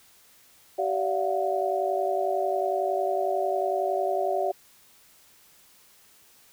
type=tone cluster; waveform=sine; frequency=384.1 / 580 / 679 / 730 Hz; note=G4 / D5 / F5 / F#5; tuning=-35 / -22 / -49 / -24 cents; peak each=-29 dBFS; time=0.78-4.52 s; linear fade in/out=10 ms; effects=white hiss -57 dBFS RMS until 6.52 s